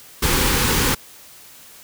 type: band-stop noise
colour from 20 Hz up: pink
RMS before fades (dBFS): -18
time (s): 0.22-0.95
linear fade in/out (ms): 10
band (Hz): 540 to 790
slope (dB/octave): 96
effects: white hiss -44 dBFS RMS until 1.83 s